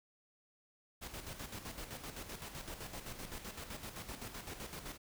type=noise with tremolo; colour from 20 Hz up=pink; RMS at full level=-45 dBFS; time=1.01-4.98 s; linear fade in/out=20 ms; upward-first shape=square; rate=7.8 Hz; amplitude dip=55%; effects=none